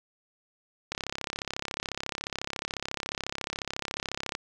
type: click train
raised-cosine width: 0.2 ms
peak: -14 dBFS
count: 118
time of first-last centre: 0.92-4.351 s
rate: 34.1 Hz
effects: none